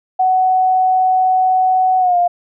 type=tone with pitch glide; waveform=sine; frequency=746 to 704.1 Hz; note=F#5 to F5; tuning=+14 to +14 cents; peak=-10 dBFS; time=0.19-2.28 s; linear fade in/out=10 ms; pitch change=-100 cents; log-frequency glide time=1.99-2.17 s; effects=none